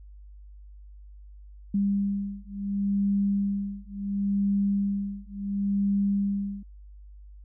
sine beating tone pair, 199.3 / 200.01 Hz, G3 / G3, +29 / +35 cents, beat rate 0.71 Hz, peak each -27 dBFS, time 1.74-6.63 s, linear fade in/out 5 ms, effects added 50 Hz sine -44 dBFS peak until 7.44 s

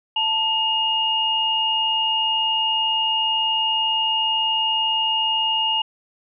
sine tone pair together, 890 / 2849 Hz, A5 / F7, +20 / +34 cents, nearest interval octave + minor sixth, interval 2014 cents, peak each -24 / -19 dBFS, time 0.16-5.82 s, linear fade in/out 5 ms, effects none

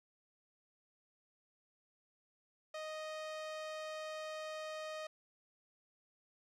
sawtooth tone, 622.3 Hz, D#5, in tune, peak -38 dBFS, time 2.74-5.07 s, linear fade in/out 5 ms, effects low-pass 6000 Hz 12 dB/octave + 13-bit

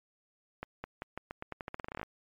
accelerating click train, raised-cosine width 0.5 ms, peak -23 dBFS, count 19, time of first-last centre 0.63-2.031 s, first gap 210 ms, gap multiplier 0.86, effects MP3 64 kbps

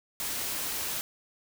white noise, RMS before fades -33 dBFS, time 0.2-1.01 s, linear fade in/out 0 ms, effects none

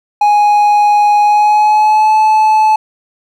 triangle tone with pitch glide, 830.6 to 865.4 Hz, G#5 to A5, 0 to -29 cents, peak -4 dBFS, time 0.21-2.76 s, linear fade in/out 5 ms, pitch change +71 cents, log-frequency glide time 1.21-2.14 s, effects none

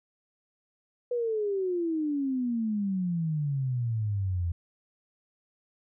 sine exponential sweep, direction down, 493.9 to 83.5 Hz, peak -26 dBFS, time 1.11-4.52 s, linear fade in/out 5 ms, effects none

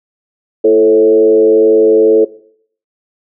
sine tone with frequency modulation, 438.7 Hz, A4, 5 cents flat, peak -4 dBFS, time 0.64-2.25 s, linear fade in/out 10 ms, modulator 102 Hz, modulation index 0.81, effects noise-tail reverb RT60 0.6 s tail -19 dB re dry

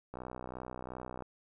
click train, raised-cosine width 1 ms, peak -28 dBFS, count 69, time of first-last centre 0.14-1.223 s, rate 62.8 Hz, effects none

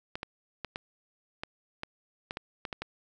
clicks, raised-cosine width 0.3 ms, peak -19 dBFS, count 11, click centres 0.155 / 0.231 / 0.647 / 0.759 / 1.435 / 1.834 / 2.309 / 2.371 / 2.652 / 2.728 / 2.82 s, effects none

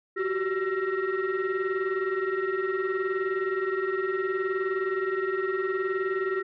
sine tone cluster, 368.1 / 387.4 / 1352 / 1878 Hz, F#4 / G4 / E6 / A#6, -9 / -20 / +43 / +12 cents, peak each -29 / -27 / -33 / -33 dBFS, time 0.16-6.43 s, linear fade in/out 20 ms, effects tanh soft clip ceiling -20 dBFS

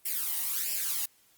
blue noise with flanger, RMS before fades -31 dBFS, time 0.05-1.06 s, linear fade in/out 10 ms, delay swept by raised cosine 0.39 to 1.05 ms, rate 1.5 Hz, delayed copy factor +0.75, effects white hiss -64 dBFS RMS until 1.37 s + Opus 32 kbps

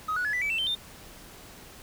triangle tone with pitch steps, 1262 / 1466.5 / 1704.1 / 1980.3 / 2301 / 2674 / 3107 / 3611 Hz, D#6 / F#6 / G#6 / B6 / D7 / E7 / G7 / A7, +24 / -16 / +44 / +4 / -36 / +24 / -16 / +44 cents, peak -23 dBFS, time 0.08-0.752 s, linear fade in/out 10 ms, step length 84 ms, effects tanh soft clip ceiling -22 dBFS + pink hiss -48 dBFS RMS until 1.82 s

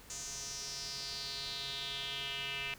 square tone with band-pass filter sweep, 138.59 Hz, C#3, in tune, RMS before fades -41 dBFS, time 0.1-2.74 s, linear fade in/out 0 ms, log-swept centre 6800 to 2600 Hz, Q 4.7, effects added 50 Hz sine -61 dBFS peak until 2.78 s + pink hiss -56 dBFS RMS until 2.78 s

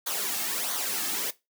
white noise with flanger, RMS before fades -30 dBFS, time 0.06-1.31 s, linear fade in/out 10 ms, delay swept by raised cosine 0.38 to 2.08 ms, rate 1.5 Hz, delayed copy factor -0.65, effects noise-tail reverb RT60 0.2 s tail -18 dB re dry + high-pass 200 Hz 12 dB/octave

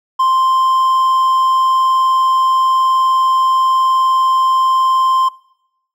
triangle tone, 1046.5 Hz, C6, in tune, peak -8 dBFS, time 0.19-5.29 s, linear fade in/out 10 ms, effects noise-tail reverb RT60 0.8 s tail -22 dB re dry

